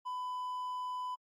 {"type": "tone", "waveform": "triangle", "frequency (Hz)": 1001, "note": "B5", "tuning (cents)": 23, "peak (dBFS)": -34, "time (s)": [0.05, 1.16], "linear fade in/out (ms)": 20, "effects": ["AAC 64 kbps"]}